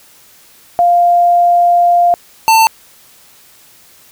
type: tone pair in turn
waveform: sine / square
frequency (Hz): 698.5 / 893.1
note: F5 / A5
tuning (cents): 0 / +26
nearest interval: major third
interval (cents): 426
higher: second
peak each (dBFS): -6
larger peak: neither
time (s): 0.79-2.14 / 2.48-2.67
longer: first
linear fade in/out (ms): 0
effects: white hiss -44 dBFS RMS until 4.11 s